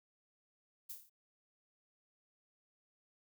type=noise with echo; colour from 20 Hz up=violet; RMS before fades=-45 dBFS; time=0.89-0.93 s; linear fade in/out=10 ms; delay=28 ms; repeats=6; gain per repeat=-4 dB; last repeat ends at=1.098 s; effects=none